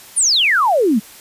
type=exponential sweep; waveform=sine; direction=down; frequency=10000 to 196 Hz; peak=-11 dBFS; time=0.16-1 s; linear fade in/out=20 ms; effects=white hiss -40 dBFS RMS until 1.2 s + resampled to 32000 Hz